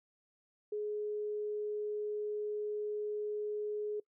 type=tone; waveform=sine; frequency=420 Hz; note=G#4; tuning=19 cents sharp; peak=-34 dBFS; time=0.72-4 s; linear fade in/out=5 ms; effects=noise-tail reverb RT60 0.1 s tail -23 dB re dry